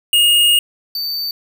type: tone pair in turn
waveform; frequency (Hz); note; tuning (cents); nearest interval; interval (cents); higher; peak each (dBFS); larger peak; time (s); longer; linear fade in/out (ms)
square; 2854 / 4576; F7 / D8; +37 / -46; minor sixth; 817; second; -10 / -20; first; 0.13-0.59 / 0.95-1.31; first; 2
effects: 7-bit